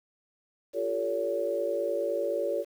sine tone cluster, 348.3 / 398 / 452 / 566 Hz, F4 / G4 / A4 / C#5, -5 / +26 / +47 / +36 cents, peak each -35 / -35 / -33 / -29 dBFS, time 0.73-2.65 s, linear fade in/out 50 ms, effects 9-bit

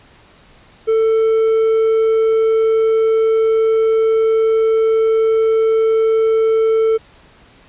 triangle tone, 444.7 Hz, A4, 18 cents sharp, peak -9 dBFS, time 0.87-6.98 s, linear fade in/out 20 ms, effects pink hiss -47 dBFS RMS until 7.68 s + resampled to 8000 Hz

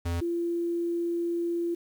square / sine tone pair in turn, 85.5 / 342 Hz, F2 / F4, -36 / -36 cents, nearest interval 2 octaves, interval 2400 cents, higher second, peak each -28 / -26 dBFS, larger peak second, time 0.05-0.21 / 0.21-1.75 s, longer second, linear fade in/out 10 ms, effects 9-bit

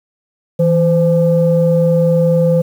sine tone pair together, 163.26 / 514 Hz, E3 / C5, -16 / -31 cents, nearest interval octave + minor sixth, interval 1985 cents, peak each -11 dBFS, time 0.59-2.62 s, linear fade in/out 10 ms, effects tanh soft clip ceiling -2 dBFS + 7-bit

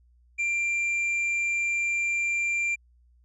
triangle tone with tanh clipping, 2373 Hz, D7, 17 cents sharp, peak -25 dBFS, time 0.38-2.76 s, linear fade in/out 20 ms, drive 9 dB, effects added 60 Hz sine -57 dBFS peak until 3.24 s + resampled to 22050 Hz

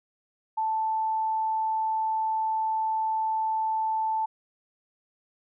sine tone, 880 Hz, A5, in tune, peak -24 dBFS, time 0.57-4.26 s, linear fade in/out 10 ms, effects none

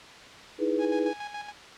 sine chord, E major seventh, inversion third, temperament equal, 311.1 / 329.6 / 415.3 / 493.9 Hz, D#4 / E4 / G#4 / B4, 0 / 0 / 0 / 0 cents, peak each -29 / -31 / -29 / -29 dBFS, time 0.58-1.14 s, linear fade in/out 50 ms
sawtooth tone with tremolo, 828 Hz, G#5, 5 cents flat, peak -30 dBFS, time 0.78-1.53 s, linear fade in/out 50 ms, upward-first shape square, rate 7.1 Hz, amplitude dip 60%
effects white hiss -46 dBFS RMS until 1.77 s + low-pass 4000 Hz 12 dB/octave

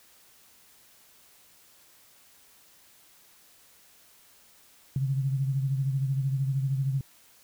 sine beating tone pair, 134.5 / 147.5 Hz, C3 / D3, +48 / +8 cents, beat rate 13 Hz, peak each -25 / -34 dBFS, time 4.96-7.01 s, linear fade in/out 2 ms, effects white hiss -58 dBFS RMS until 7.43 s

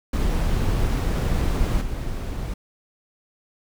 brown noise with level steps, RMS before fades -21 / -28 dBFS, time 0.13-2.54 s, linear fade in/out 5 ms, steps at 1.81 s, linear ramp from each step 5 ms, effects none

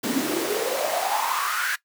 pink noise with high-pass filter sweep, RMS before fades -25 dBFS, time 0.03-1.76 s, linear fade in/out 10 ms, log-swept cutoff 230 to 1700 Hz, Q 6.7, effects noise-tail reverb RT60 0.1 s tail -18 dB re dry

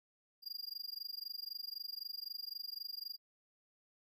square tone with amplitude modulation, 4815 Hz, D8, 42 cents sharp, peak -39 dBFS, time 0.42-3.18 s, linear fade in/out 50 ms, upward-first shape sine, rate 23.9 Hz, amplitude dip 100%, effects none

